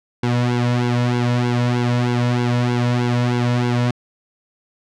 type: tone with flanger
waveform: sawtooth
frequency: 121.8 Hz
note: B2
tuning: 24 cents flat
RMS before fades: -18 dBFS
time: 0.23-3.91 s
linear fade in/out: 5 ms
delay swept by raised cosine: 1.6 to 2.6 ms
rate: 3.2 Hz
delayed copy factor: -0.9
effects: low-pass 5000 Hz 12 dB/octave